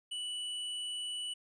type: tone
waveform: square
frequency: 2960 Hz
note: F#7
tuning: in tune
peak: -37 dBFS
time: 0.11-1.34 s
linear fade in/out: 10 ms
effects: resampled to 22050 Hz